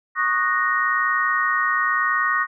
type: chord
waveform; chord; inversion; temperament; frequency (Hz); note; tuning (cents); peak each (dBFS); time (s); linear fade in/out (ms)
sine; D# minor seventh; third; equal with one note detuned; 1108.7 / 1229.5 / 1480 / 1864.7; C#6 / D#6 / F#6 / A#6; 0 / -21 / 0 / 0; -24 / -24 / -26 / -21; 0.15-2.47; 50
effects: none